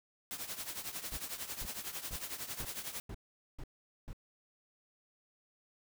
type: noise with tremolo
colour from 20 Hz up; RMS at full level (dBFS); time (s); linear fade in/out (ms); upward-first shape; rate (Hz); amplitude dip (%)
white; -39; 0.31-3; 0; triangle; 11; 80
type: noise bursts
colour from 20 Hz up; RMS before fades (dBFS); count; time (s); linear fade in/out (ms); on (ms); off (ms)
brown; -43; 7; 1.12-4.131; 2; 53; 440
effects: none